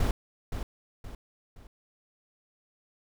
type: noise with echo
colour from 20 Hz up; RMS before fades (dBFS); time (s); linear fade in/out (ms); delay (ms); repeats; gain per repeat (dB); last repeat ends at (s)
brown; -25; 0-0.11; 2; 520; 3; -8; 1.67
effects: none